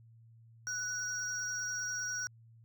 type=tone pair together; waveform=triangle; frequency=1480 / 5695 Hz; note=F#6 / F8; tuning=0 / +33 cents; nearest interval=octave + major seventh; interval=2333 cents; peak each=-36 / -36 dBFS; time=0.67-2.27 s; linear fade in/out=0 ms; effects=added 114 Hz sine -56 dBFS peak until 2.64 s